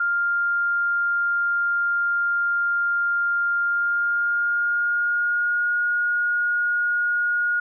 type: tone with pitch glide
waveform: sine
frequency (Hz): 1400 to 1436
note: F6 to F6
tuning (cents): +4 to +48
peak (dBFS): -19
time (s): 0-7.6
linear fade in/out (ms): 5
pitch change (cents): +44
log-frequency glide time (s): 3.62-5.76
effects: none